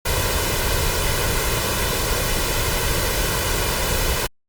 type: noise with comb filter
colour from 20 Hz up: pink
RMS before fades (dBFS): -21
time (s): 0.05-4.27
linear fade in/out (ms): 10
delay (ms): 2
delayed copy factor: +0.55
effects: Opus 48 kbps